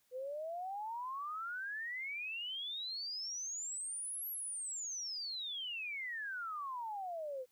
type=exponential two-way sweep; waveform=sine; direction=up then down; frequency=493.9 to 11840 to 493.9 Hz; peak=-39 dBFS; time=0.11-7.46 s; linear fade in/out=50 ms; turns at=4.29 s; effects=white hiss -75 dBFS RMS until 7.51 s